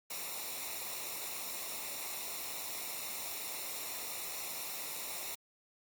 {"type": "noise with comb filter", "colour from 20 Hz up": "white", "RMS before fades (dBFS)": -41, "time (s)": [0.1, 5.35], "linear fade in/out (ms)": 5, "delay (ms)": 0.63, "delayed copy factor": -0.65, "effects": ["Opus 48 kbps"]}